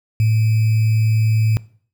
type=tone with sample-and-hold; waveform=sine; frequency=110 Hz; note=A2; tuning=in tune; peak=-12 dBFS; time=0.2-1.57 s; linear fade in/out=0 ms; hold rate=2450 Hz; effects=noise-tail reverb RT60 0.5 s tail -21 dB re dry